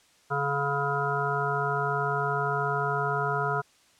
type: harmonic tone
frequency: 141.4 Hz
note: C#3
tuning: 35 cents sharp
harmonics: 1 / 3 / 5 / 7 / 9 / 10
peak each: -32 / -32 / -32 / -32 / -32 / -32 dBFS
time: 0.3-3.62 s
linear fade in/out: 20 ms
effects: white hiss -61 dBFS RMS until 3.99 s + low-pass 8000 Hz 12 dB/octave